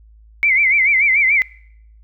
sine tone with vibrato, 2189 Hz, C#7, 22 cents flat, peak -11 dBFS, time 0.43-1.42 s, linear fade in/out 0 ms, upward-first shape sine, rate 6.9 Hz, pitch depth 130 cents each way, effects noise-tail reverb RT60 0.7 s tail -23 dB re dry + added 54 Hz sine -43 dBFS peak until 2.03 s

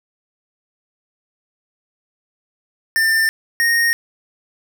square tone pair in turn, 1793 / 1857.1 Hz, A6 / A#6, +32 / -7 cents, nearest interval minor second, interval 61 cents, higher second, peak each -14 dBFS, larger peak neither, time 2.96-3.29 / 3.6-3.93 s, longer neither, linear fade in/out 0 ms, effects none

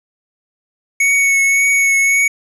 square tone with vibrato, 2217 Hz, C#7, in tune, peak -11 dBFS, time 1-2.28 s, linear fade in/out 5 ms, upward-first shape triangle, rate 1.8 Hz, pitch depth 20 cents each way, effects resampled to 24000 Hz + 7-bit

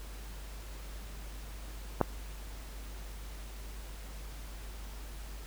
clicks, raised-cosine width 1 ms, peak -27 / -10 dBFS, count 2, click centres 2.005 / 2.013 s, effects added 50 Hz sine -42 dBFS peak until 5.46 s + pink hiss -51 dBFS RMS until 5.46 s

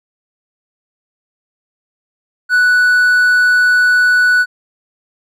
triangle tone, 1481 Hz, F#6, 1 cent sharp, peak -6 dBFS, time 2.49-4.46 s, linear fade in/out 50 ms, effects none

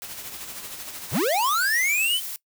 white noise with tremolo, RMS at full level -35 dBFS, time 0.02-1.18 s, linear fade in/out 0 ms, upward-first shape sine, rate 13 Hz, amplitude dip 45%
square linear sweep, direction up, 61.74 to 3136 Hz, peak -21 dBFS, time 1.11-2.21 s, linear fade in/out 50 ms
blue noise, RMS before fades -33 dBFS, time 1.13-2.36 s, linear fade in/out 0 ms
effects noise-tail reverb RT60 0.1 s tail -20 dB re dry

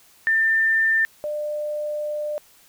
sine tone pair in turn, 1792 / 598 Hz, A6 / D5, +31 / +31 cents, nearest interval octave + perfect fifth, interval 1900 cents, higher first, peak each -16 / -24 dBFS, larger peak first, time 0.27-1.05 / 1.24-2.38 s, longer second, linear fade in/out 0 ms, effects white hiss -54 dBFS RMS until 2.68 s

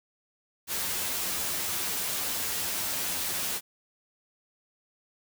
white noise with comb filter, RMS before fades -31 dBFS, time 0.67-3.61 s, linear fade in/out 50 ms, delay 11 ms, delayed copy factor +0.55, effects none

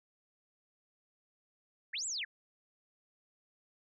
sine linear two-way sweep, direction up then down, 1480 to 8000 to 1480 Hz, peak -35 dBFS, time 1.93-2.25 s, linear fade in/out 10 ms, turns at 2.06 s, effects none

